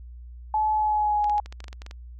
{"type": "tone with pitch glide", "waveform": "sine", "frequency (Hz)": [859, 834.1], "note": ["A5", "G#5"], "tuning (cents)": [-42, 7], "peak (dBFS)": -20, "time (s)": [0.54, 1.4], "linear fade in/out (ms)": 2, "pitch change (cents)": -51, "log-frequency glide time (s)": [0.73, 1.21]}
{"type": "clicks", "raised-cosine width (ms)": 0.2, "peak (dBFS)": -24, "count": 12, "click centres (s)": [1.243, 1.297, 1.381, 1.46, 1.525, 1.604, 1.642, 1.682, 1.729, 1.819, 1.864, 1.911]}
{"effects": ["added 60 Hz sine -39 dBFS peak until 2.19 s"]}